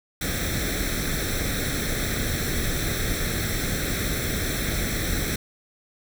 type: noise with comb filter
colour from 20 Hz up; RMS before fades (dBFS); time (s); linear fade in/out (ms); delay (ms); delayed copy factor
pink; -26; 0.21-5.36; 5; 0.52; +0.8
effects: none